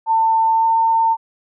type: tone with pitch glide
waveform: sine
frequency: 896 to 904.3 Hz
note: A5 to A5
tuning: +31 to +47 cents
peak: -12 dBFS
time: 0.06-1.17 s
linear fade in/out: 50 ms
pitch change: +16 cents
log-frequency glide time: 0.46-0.7 s
effects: none